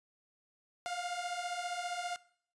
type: beating tone pair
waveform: sawtooth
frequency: 698.5 / 713.5 Hz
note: F5 / F5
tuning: 0 / +37 cents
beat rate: 15 Hz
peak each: -36 / -35 dBFS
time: 0.86-2.16 s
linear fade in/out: 0 ms
effects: noise-tail reverb RT60 0.6 s tail -20 dB re dry + resampled to 22050 Hz